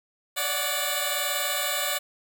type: tone cluster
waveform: 10% pulse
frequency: 572 / 593 / 738 / 3538 / 3989 Hz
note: D5 / D5 / F#5 / A7 / B7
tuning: -46 / +17 / -5 / +9 / +17 cents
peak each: -24 dBFS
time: 0.36-1.99 s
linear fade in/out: 20 ms
effects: none